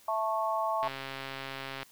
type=chord; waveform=sine; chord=A major; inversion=second; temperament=just; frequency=660 / 880 / 1100 Hz; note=E5 / A5 / C#6; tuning=+2 / 0 / -14 cents; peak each=-32 dBFS; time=0.08-0.88 s; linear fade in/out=5 ms
type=click train; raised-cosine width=0.3 ms; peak=-22 dBFS; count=136; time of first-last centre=0.83-1.83 s; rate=135 Hz
effects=white hiss -59 dBFS RMS until 1.91 s